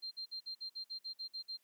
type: tone bursts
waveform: sine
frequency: 4172 Hz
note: C8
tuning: 6 cents flat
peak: -40 dBFS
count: 11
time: 0.02-1.574 s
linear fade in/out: 20 ms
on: 94 ms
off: 52 ms
effects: white hiss -75 dBFS RMS until 1.63 s + high-pass 150 Hz 12 dB/octave